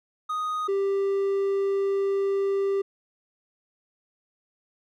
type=tone pair in turn; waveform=triangle; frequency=1244.5 / 394 Hz; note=D#6 / G4; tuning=0 / +9 cents; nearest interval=octave + minor sixth; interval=1991 cents; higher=first; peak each=-24 / -20 dBFS; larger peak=second; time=0.29-0.68 / 0.68-2.82 s; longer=second; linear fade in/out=10 ms; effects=none